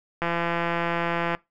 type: click train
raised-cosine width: 0.5 ms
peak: -11 dBFS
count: 193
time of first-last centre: 0.22-1.349 s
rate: 170 Hz
effects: noise-tail reverb RT60 0.2 s tail -22 dB re dry